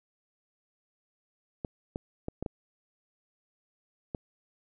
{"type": "clicks", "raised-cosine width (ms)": 2, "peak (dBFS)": -20, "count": 6, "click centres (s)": [1.648, 1.959, 2.284, 2.426, 2.462, 4.148], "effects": []}